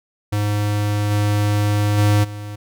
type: tone with level steps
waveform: square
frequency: 103.83 Hz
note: G#2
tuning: in tune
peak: -18 / -16 / -13 / -29 dBFS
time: 0.32-2.56 s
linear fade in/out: 10 ms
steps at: 1.1 / 1.97 / 2.23 s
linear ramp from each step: 20 ms
effects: none